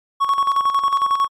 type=tone with tremolo; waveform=triangle; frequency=1108.7 Hz; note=C#6; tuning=in tune; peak=-11 dBFS; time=0.2-1.28 s; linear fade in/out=20 ms; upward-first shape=square; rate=11 Hz; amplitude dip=60%; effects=MP3 64 kbps